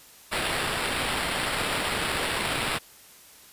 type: noise with sample-and-hold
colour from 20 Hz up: blue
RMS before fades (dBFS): -28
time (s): 0.31-2.79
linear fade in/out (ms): 20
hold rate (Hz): 6300
effects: white hiss -51 dBFS RMS until 3.52 s + resampled to 32000 Hz